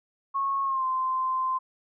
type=tone with pitch glide; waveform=sine; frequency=1096 to 1039.3 Hz; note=C#6 to C6; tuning=-20 to -12 cents; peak=-24 dBFS; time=0.34-1.59 s; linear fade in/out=20 ms; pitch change=-92 cents; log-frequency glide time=0.64-0.85 s; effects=none